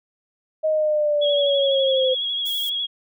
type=linear sweep; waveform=sine; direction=down; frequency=629 to 513 Hz; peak=-17 dBFS; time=0.63-2.15 s; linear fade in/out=20 ms
type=tone with vibrato; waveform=sine; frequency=3322 Hz; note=G#7; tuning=in tune; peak=-22 dBFS; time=1.21-2.87 s; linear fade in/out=20 ms; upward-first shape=sine; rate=12 Hz; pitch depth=34 cents each way
type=noise; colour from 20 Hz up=violet; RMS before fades=-34 dBFS; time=2.45-2.7 s; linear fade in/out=10 ms
effects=none